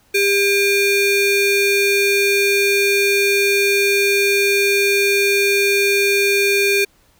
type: ring-modulated tone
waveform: square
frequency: 1000 Hz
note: B5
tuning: 21 cents sharp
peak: -11 dBFS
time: 0.14-6.85 s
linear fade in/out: 10 ms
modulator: 1400 Hz
effects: pink hiss -56 dBFS RMS until 7.19 s